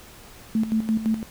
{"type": "tone with tremolo", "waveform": "sine", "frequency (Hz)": 220.6, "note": "A3", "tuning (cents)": 5, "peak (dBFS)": -18, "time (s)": [0.55, 1.23], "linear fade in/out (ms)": 2, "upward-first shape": "square", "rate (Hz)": 5.9, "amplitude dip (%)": 70, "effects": ["pink hiss -46 dBFS RMS until 1.3 s"]}